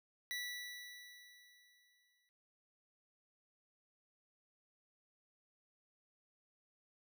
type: tone with exponential decay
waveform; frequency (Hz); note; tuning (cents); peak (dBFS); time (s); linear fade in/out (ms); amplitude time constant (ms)
25% pulse; 1959; B6; -15; -35; 0.31-2.29; 0; 430
effects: none